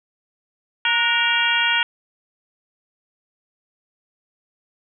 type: harmonic tone with a mistuned harmonic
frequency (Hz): 466.2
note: A#4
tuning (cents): 0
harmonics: 2 / 3 / 4 / 5 / 6 / 7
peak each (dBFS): -26 / -22 / -24 / -24 / -22 / -24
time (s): 0.85-1.83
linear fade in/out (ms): 2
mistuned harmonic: 3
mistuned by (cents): +70
effects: none